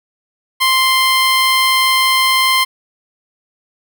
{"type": "tone", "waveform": "15% pulse", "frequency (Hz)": 1046.5, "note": "C6", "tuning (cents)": 0, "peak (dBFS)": -4, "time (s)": [0.6, 2.65], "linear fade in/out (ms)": 20, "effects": []}